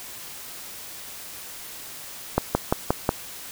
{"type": "slowing click train", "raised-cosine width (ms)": 1, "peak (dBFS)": -4, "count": 5, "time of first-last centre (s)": [2.38, 3.091], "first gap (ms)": 170, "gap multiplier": 1.03, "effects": ["white hiss -39 dBFS RMS until 3.51 s"]}